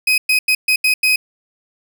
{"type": "tone bursts at uneven times", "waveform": "35% pulse", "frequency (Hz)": 2514, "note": "D#7", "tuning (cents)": 17, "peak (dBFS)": -10, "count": 6, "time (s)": [[0.07, 0.18], [0.29, 0.39], [0.48, 0.55], [0.68, 0.76], [0.84, 0.94], [1.03, 1.16]], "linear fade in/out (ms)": 5, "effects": []}